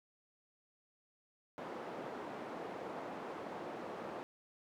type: band-pass noise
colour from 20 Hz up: white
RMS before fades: -45 dBFS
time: 1.58-4.23 s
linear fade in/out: 0 ms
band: 240 to 730 Hz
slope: 12 dB/octave
effects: none